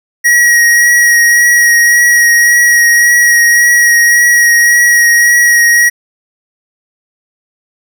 square tone with vibrato, 1900 Hz, A#6, 33 cents sharp, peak -5 dBFS, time 0.24-5.9 s, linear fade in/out 20 ms, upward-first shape triangle, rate 1.8 Hz, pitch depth 17 cents each way, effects none

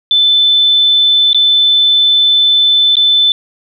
sine tone with dropouts, 3520 Hz, A7, in tune, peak -6 dBFS, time 0.11-3.32 s, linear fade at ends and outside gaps 1 ms, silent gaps 1.331-1.346 / 2.955-2.968 s, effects 8-bit

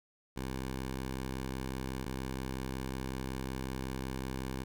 10% pulse tone pair in turn, 65.41 / 65.41 Hz, C2 / C2, 0 / 0 cents, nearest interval unison, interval 0 cents, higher neither, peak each -28 dBFS, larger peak neither, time 0.36-2.05 / 2.05-4.64 s, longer second, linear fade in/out 10 ms, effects none

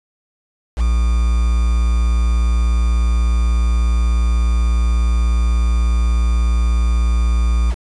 triangle tone with quantisation, 58.27 Hz, A#1, in tune, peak -10 dBFS, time 0.76-7.75 s, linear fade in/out 50 ms, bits 5, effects resampled to 22050 Hz

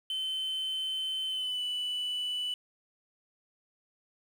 sine tone with pitch glide, 3068 to 2975 Hz, G7 to F#7, -38 to +9 cents, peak -28 dBFS, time 0.1-2.54 s, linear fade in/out 2 ms, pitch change -53 cents, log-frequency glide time 1.28-1.62 s, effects tanh soft clip ceiling -30 dBFS + 9-bit

